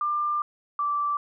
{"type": "tone pair in turn", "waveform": "sine", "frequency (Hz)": [1193, 1166.4], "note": ["D6", "D6"], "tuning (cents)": [27, -12], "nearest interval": "unison", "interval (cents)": 39, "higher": "first", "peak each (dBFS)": -23, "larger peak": "neither", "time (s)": [[0.01, 0.42], [0.79, 1.17]], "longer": "first", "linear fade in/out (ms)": 2, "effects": []}